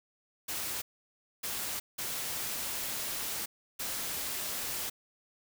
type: noise bursts at uneven times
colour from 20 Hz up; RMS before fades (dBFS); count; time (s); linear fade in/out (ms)
white; -36; 4; 0.48-0.82 / 1.43-1.8 / 1.98-3.46 / 3.79-4.9; 10
effects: none